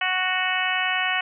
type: harmonic tone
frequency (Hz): 370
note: F#4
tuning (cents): 0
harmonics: 2 / 3 / 4 / 5 / 6 / 7 / 8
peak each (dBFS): -29 / -31 / -29 / -27 / -29 / -29 / -29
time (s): 0.01-1.21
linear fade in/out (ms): 5
effects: none